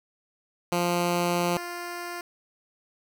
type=tone pair in turn; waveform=10% pulse; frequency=174.61 / 349.2 Hz; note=F3 / F4; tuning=0 / 0 cents; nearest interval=octave; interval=1200 cents; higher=second; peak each=-15 / -25 dBFS; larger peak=first; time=0.72-1.57 / 1.57-2.21 s; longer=first; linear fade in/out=2 ms; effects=none